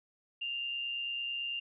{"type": "tone with amplitude modulation", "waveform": "sine", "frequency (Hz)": 2794, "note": "F7", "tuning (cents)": 0, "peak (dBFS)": -32, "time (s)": [0.41, 1.6], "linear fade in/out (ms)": 10, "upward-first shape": "sine", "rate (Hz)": 129, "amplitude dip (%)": 40, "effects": []}